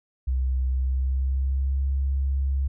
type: tone with pitch glide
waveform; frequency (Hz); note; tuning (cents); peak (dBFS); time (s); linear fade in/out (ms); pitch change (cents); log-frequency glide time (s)
sine; 64.5 to 67.94; C2 to C#2; -24 to -34; -21; 0.27-2.68; 10; +90; 0.7-1.84
effects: none